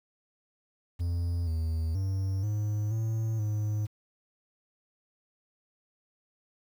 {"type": "tone with pitch steps", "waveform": "triangle", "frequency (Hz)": [86.1, 80.9, 96.1, 105.3, 111.3, 105.9], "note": ["F2", "E2", "G2", "G#2", "A2", "G#2"], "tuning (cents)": [-24, -32, -34, 24, 20, 34], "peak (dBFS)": -25, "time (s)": [0.99, 3.87], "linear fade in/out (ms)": 20, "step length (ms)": 480, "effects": ["9-bit"]}